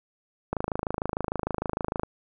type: click train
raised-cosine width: 1 ms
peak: -13 dBFS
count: 41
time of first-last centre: 0.53-2.034 s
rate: 26.6 Hz
effects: none